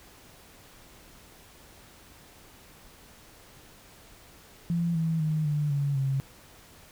sine tone with pitch steps, 170.1 / 162.51 / 155.26 / 148.34 / 141.72 / 135.4 Hz, F3 / E3 / D#3 / D3 / C#3 / C#3, -45 / -24 / -3 / +18 / +39 / -40 cents, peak -24 dBFS, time 4.7-6.2 s, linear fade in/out 0 ms, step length 250 ms, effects pink hiss -53 dBFS RMS until 6.91 s

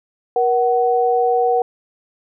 sine tone pair together, 476 / 748.4 Hz, A#4 / F#5, +36 / +20 cents, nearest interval minor sixth, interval 784 cents, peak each -16 dBFS, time 0.36-1.62 s, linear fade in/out 2 ms, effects none

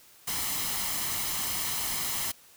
white noise with comb filter, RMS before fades -31 dBFS, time 0.27-2.32 s, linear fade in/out 10 ms, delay 0.98 ms, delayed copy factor +0.5, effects white hiss -56 dBFS RMS until 2.56 s

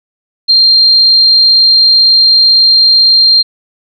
sine tone, 4186 Hz, C8, in tune, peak -3 dBFS, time 0.48-3.43 s, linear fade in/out 20 ms, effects none

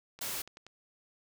click train, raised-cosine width 0.2 ms, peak -32 dBFS, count 6, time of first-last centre 0.19-0.666 s, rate 10.5 Hz
white noise, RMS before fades -37 dBFS, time 0.21-0.42 s, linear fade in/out 5 ms
effects none

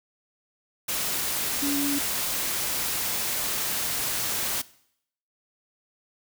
sine tone in noise, 283.7 Hz, C#4, 40 cents sharp, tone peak -25 dBFS, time 1.62-1.99 s, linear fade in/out 10 ms, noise white, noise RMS -28 dBFS, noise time 0.88-4.62 s, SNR 0 dB, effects noise-tail reverb RT60 0.7 s tail -20 dB re dry

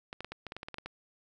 clicks, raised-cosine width 0.3 ms, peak -24 dBFS, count 12, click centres 0.129 / 0.206 / 0.246 / 0.32 / 0.467 / 0.521 / 0.566 / 0.631 / 0.685 / 0.743 / 0.784 / 0.86 s, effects none

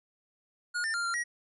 square tone with pitch steps, 1440 / 1794 / 1397 / 1382 / 1904 Hz, F#6 / A6 / F6 / F6 / A#6, -47 / +33 / 0 / -19 / +36 cents, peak -30 dBFS, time 0.74-1.24 s, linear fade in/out 20 ms, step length 100 ms, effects resampled to 24000 Hz

